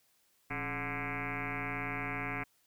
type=tone with frequency modulation; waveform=sine; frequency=1179 Hz; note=D6; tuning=6 cents sharp; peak=-34 dBFS; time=0.5-2.44 s; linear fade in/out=10 ms; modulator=151 Hz; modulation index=7.9; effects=white hiss -71 dBFS RMS until 2.66 s